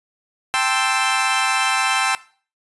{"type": "chord", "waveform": "20% pulse", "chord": "A minor seventh", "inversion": "third", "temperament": "equal with one note detuned", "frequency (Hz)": [784, 884.6, 1046.5, 1318.5], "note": ["G5", "A5", "C6", "E6"], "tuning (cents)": [0, 9, 0, 0], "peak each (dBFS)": [-17, -21, -18, -17], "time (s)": [0.54, 2.15], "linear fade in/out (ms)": 0, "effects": ["noise-tail reverb RT60 0.4 s tail -18 dB re dry", "resampled to 24000 Hz"]}